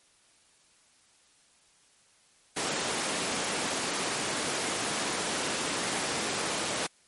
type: high-pass noise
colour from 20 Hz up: pink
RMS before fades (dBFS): -31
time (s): 2.56-6.87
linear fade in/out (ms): 10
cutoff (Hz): 250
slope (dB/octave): 12
effects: white hiss -63 dBFS RMS until 7.07 s + MP3 48 kbps